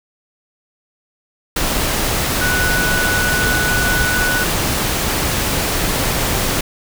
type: tone in noise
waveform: sine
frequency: 1480 Hz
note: F#6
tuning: in tune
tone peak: -17 dBFS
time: 2.41-4.44 s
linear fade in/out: 5 ms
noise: pink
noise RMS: -18 dBFS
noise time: 1.56-6.61 s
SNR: -2 dB
effects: none